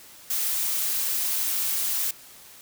blue noise, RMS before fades -26 dBFS, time 0.3-2.11 s, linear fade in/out 5 ms, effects white hiss -48 dBFS RMS until 2.61 s

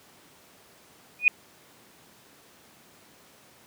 sine tone with exponential growth, 2475 Hz, D#7, 10 cents flat, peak -10 dBFS, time 1.19-1.28 s, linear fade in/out 1 ms, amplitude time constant 19 ms, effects pink hiss -55 dBFS RMS until 3.66 s + high-pass 150 Hz 12 dB/octave

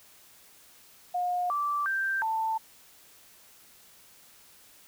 sine tone with pitch steps, 716 / 1166 / 1571 / 888 Hz, F5 / D6 / G6 / A5, +43 / -13 / +3 / +16 cents, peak -26 dBFS, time 1.14-2.58 s, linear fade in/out 10 ms, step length 360 ms, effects white hiss -56 dBFS RMS until 4.87 s

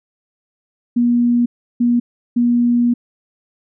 sine tone bursts at uneven times, 240 Hz, B3, 49 cents flat, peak -11 dBFS, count 3, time 0.96-1.46 / 1.8-2 / 2.36-2.94 s, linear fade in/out 10 ms, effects none

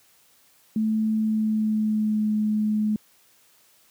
sine tone with pitch glide, 218.2 to 213.2 Hz, A3 to G#3, -14 to +46 cents, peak -20 dBFS, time 0.76-2.96 s, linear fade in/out 2 ms, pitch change -40 cents, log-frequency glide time 1.14-2.31 s, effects white hiss -59 dBFS RMS until 3.9 s + high-pass 80 Hz 12 dB/octave

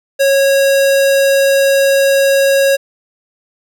square tone, 549 Hz, C#5, 17 cents flat, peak -9 dBFS, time 0.19-2.77 s, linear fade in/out 20 ms, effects none

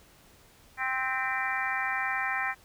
harmonic tone with a mistuned harmonic, 261.6 Hz, C4, in tune, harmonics 3 / 4 / 5 / 6 / 7 / 8 / 9, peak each -35 / -37 / -37 / -36 / -32 / -37 / -36 dBFS, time 0.77-2.55 s, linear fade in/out 50 ms, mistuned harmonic 8, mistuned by -60 cents, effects pink hiss -58 dBFS RMS until 2.64 s

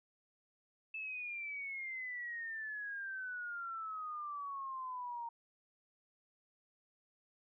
sine exponential sweep, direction down, 2634 to 926 Hz, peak -40 dBFS, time 0.94-5.29 s, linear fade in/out 5 ms, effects none

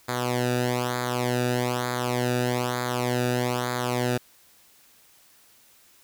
sawtooth tone with flanger, 123.47 Hz, B2, in tune, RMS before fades -26 dBFS, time 0.08-4.18 s, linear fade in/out 10 ms, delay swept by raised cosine 0.35 to 0.95 ms, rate 1.1 Hz, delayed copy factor -0.8, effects white hiss -57 dBFS RMS until 6.03 s

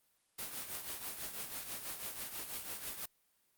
white noise with tremolo, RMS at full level -40 dBFS, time 0.38-3.06 s, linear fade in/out 10 ms, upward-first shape triangle, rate 6.1 Hz, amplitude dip 65%, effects white hiss -75 dBFS RMS until 3.57 s + Opus 32 kbps

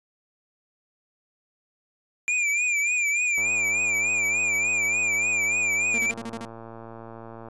square tone with vibrato, 2386 Hz, D7, 27 cents sharp, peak -22 dBFS, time 2.28-6.11 s, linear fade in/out 0 ms, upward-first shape triangle, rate 3.4 Hz, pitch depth 88 cents each way
click train, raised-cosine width 1 ms, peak -27 dBFS, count 469, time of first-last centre 3.38-7.485 s, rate 114 Hz
sawtooth tone bursts, 229.8 Hz, A#3, 25 cents flat, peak -28 dBFS, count 7, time 5.94-6.451 s, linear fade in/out 2 ms, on 43 ms, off 35 ms
effects resampled to 24000 Hz

